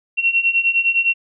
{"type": "beating tone pair", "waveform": "sine", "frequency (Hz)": [2723, 2732.8], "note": ["F7", "F7"], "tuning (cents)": [-44, -38], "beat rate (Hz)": 9.8, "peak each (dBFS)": [-19, -16], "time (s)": [0.17, 1.14], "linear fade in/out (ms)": 20, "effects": []}